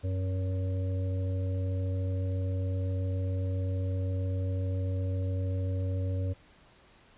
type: harmonic tone with a mistuned harmonic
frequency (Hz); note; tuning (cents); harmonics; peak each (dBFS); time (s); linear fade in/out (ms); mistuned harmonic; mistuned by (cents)
93.6; F#2; +20; 1 / 3 / 5 / 6; -28 / -41 / -44 / -43; 0.03-6.34; 20; 3; -47
effects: pink hiss -59 dBFS RMS until 7.17 s + resampled to 8000 Hz